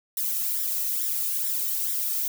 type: noise with flanger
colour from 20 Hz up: violet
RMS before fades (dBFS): -27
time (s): 0.17-2.28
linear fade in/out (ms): 2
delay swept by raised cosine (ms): 0.54 to 1.64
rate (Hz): 2.3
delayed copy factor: +0.7
effects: none